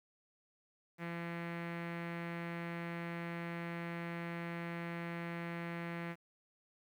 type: tone with low-pass filter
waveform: sawtooth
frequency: 170 Hz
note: F3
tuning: 46 cents flat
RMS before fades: -42 dBFS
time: 0.98-6.16 s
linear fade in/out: 50 ms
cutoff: 2100 Hz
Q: 3.1
effects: 11-bit